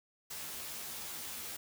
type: noise with comb filter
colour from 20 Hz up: white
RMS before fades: -43 dBFS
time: 0.3-1.57 s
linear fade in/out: 10 ms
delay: 13 ms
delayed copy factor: +1
effects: none